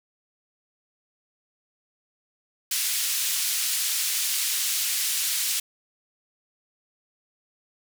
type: band-pass noise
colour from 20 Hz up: white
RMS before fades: -26 dBFS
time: 2.71-5.6 s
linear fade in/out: 5 ms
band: 2500 to 13000 Hz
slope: 12 dB/octave
effects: none